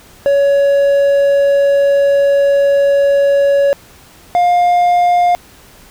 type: tone pair in turn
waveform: triangle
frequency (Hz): 561 / 706.8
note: C#5 / F5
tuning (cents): +21 / +21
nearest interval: major third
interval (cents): 400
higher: second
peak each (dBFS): -6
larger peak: neither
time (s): 0.26-3.73 / 4.35-5.35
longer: first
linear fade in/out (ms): 0
effects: pink hiss -42 dBFS RMS until 5.9 s